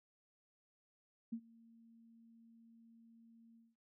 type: tone with ADSR envelope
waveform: sine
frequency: 229 Hz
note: A#3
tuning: 31 cents flat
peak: -37 dBFS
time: 1.32-3.76 s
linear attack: 11 ms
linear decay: 68 ms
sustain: -24 dB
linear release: 200 ms
effects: none